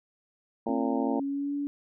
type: harmonic tone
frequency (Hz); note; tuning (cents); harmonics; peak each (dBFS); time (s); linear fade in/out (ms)
114.3; A#2; -34; 2 / 3 / 4 / 5 / 6 / 7 / 8; -32 / -34 / -35 / -36 / -37 / -37 / -38; 0.66-1.2; 5
type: tone with pitch glide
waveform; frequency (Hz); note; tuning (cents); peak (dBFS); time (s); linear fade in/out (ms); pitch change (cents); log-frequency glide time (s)
sine; 269.8 to 285.8; C#4 to D4; -47 to -47; -28; 0.69-1.67; 0; +100; 0.96-1.54
effects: none